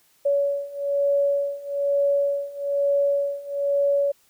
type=beating tone pair; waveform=sine; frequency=564 / 565.1 Hz; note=C#5 / C#5; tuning=+30 / +33 cents; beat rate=1.1 Hz; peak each=-24 / -22 dBFS; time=0.25-4.12 s; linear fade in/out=10 ms; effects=white hiss -61 dBFS RMS until 4.29 s